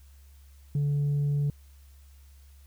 sine tone with tanh clipping, 144.2 Hz, D3, 31 cents flat, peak -24 dBFS, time 0.75-1.5 s, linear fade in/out 2 ms, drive 1 dB, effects added 69 Hz sine -50 dBFS peak until 2.66 s + white hiss -64 dBFS RMS until 2.66 s

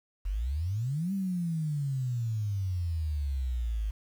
sine exponential two-way sweep, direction up then down, 43.84 to 199 to 51.4 Hz, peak -28 dBFS, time 0.25-3.91 s, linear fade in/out 10 ms, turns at 1.13 s, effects 9-bit

